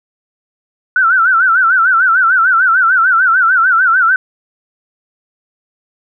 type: tone with vibrato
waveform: sine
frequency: 1433 Hz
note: F6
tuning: 44 cents sharp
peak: -7 dBFS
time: 0.96-4.16 s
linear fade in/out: 2 ms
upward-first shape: sine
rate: 6.7 Hz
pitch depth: 140 cents each way
effects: none